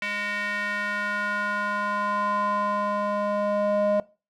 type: tone with band-pass filter sweep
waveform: square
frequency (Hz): 205.8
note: G#3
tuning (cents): -16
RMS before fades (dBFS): -26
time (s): 0.02-4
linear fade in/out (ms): 2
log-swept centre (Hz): 2200 to 620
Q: 3.3
effects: noise-tail reverb RT60 0.3 s tail -20 dB re dry